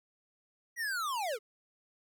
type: linear sweep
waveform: square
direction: down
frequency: 1952 to 397.8 Hz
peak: -33 dBFS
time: 0.76-1.39 s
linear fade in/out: 50 ms
effects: none